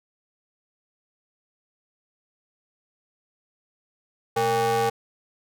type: ring-modulated tone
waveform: square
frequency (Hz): 170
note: F3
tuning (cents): -46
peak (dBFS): -18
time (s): 4.36-4.9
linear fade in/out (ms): 10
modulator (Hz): 631
effects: none